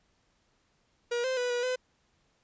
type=tone with pitch steps; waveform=45% pulse; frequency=477.9 / 519 / 492.8 / 485.1 / 507 Hz; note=A#4 / C5 / B4 / B4 / B4; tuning=+43 / -14 / -4 / -31 / +45 cents; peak=-28 dBFS; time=1.11-1.76 s; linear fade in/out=10 ms; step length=130 ms; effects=pink hiss -71 dBFS RMS until 2.43 s + resampled to 16000 Hz